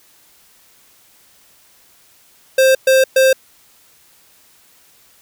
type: tone bursts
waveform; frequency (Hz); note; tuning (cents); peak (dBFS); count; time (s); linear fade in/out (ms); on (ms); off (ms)
square; 527; C5; +12; -9; 3; 2.58-3.33; 5; 170; 120
effects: white hiss -51 dBFS RMS until 5.21 s